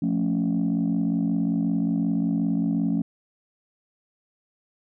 sine chord, F augmented, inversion none, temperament equal, 174.61 / 220 / 277.2 Hz, F3 / A3 / C#4, 0 / 0 / 0 cents, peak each -24 dBFS, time 0.02-3.02 s, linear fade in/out 5 ms, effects tanh soft clip ceiling -16 dBFS

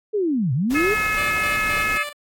sine linear two-way sweep, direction down then up, 440.5 to 117.7 to 440.5 Hz, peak -18 dBFS, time 0.13-0.95 s, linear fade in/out 20 ms, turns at 0.53 s
pink noise, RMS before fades -32 dBFS, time 0.7-1.98 s, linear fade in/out 10 ms
harmonic tone, 427.8 Hz, A4, 49 cents flat, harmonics 3 / 4 / 5 / 6, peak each -25 / -25 / -25 / -25 dBFS, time 0.74-2.04 s, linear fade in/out 20 ms
10% pulse tone with tremolo, 587.3 Hz, D5, in tune, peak -20 dBFS, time 1.17-2.13 s, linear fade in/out 5 ms, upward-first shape square, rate 3.8 Hz, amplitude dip 65%
effects AAC 64 kbps

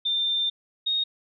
sine tone pair in turn, 3590 / 3726 Hz, A7 / A#7, +34 / -2 cents, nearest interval minor second, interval 64 cents, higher second, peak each -22 dBFS, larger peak neither, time 0.05-0.5 / 0.86-1.04 s, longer first, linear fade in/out 10 ms, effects none

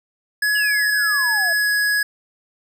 square tone with pitch glide, 1689 to 1674.4 Hz, G#6 to G#6, +29 to +14 cents, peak -17 dBFS, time 0.42-2.03 s, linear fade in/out 5 ms, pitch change -15 cents, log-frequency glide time 1.54-1.71 s
sine exponential sweep, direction down, 2960 to 650 Hz, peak -27 dBFS, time 0.55-1.53 s, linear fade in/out 5 ms
effects none

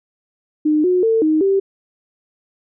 sine tone with pitch steps, 304.5 / 363.4 / 449.7 / 311.5 / 390.3 Hz, D#4 / F#4 / A4 / D#4 / G4, -37 / -31 / +38 / +2 / -8 cents, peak -12 dBFS, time 0.65-1.6 s, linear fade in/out 10 ms, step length 190 ms, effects none

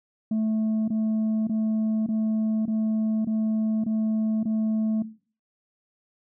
sine tone bursts, 218.6 Hz, A3, 11 cents flat, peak -19 dBFS, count 8, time 0.31-5.024 s, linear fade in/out 5 ms, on 570 ms, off 22 ms, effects noise-tail reverb RT60 0.4 s tail -17 dB re dry + tanh soft clip ceiling -21 dBFS

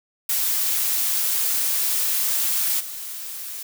blue noise with level steps, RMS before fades -22 / -33 dBFS, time 0.29-3.63 s, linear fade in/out 5 ms, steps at 2.79 s, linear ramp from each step 20 ms, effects none

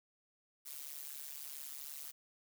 blue noise with amplitude modulation, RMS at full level -43 dBFS, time 0.65-2.12 s, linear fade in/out 20 ms, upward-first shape sine, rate 143 Hz, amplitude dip 100%, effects none

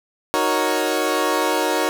20% pulse chord, D# minor seventh, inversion none, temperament equal, 311.1 / 370 / 466.2 / 554.4 Hz, D#4 / F#4 / A#4 / C#5, 0 / 0 / 0 / 0 cents, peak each -19 dBFS, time 0.34-1.89 s, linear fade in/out 0 ms, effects none

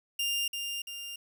sawtooth tone with echo, 2800 Hz, F7, 4 cents sharp, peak -25 dBFS, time 0.19-0.48 s, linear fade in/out 5 ms, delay 340 ms, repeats 2, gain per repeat -5 dB, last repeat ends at 1.16 s, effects 10-bit

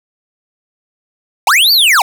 square linear two-way sweep, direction up then down, 698.5 to 4710 to 698.5 Hz, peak -7 dBFS, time 1.47-2.02 s, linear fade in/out 2 ms, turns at 1.72 s, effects 8-bit

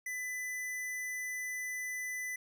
square tone, 2000 Hz, B6, 21 cents sharp, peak -37 dBFS, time 0.06-2.36 s, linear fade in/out 5 ms, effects none

